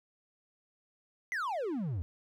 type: exponential sweep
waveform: triangle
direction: down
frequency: 2093 to 77.78 Hz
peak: -30 dBFS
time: 1.32-2.02 s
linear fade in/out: 0 ms
effects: none